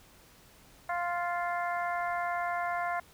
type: harmonic tone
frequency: 349.2 Hz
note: F4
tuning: in tune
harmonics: 2 / 3 / 4 / 5 / 6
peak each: -32 / -36 / -38 / -40 / -42 dBFS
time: 0.89-3 s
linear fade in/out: 5 ms
effects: pink hiss -58 dBFS RMS until 3.13 s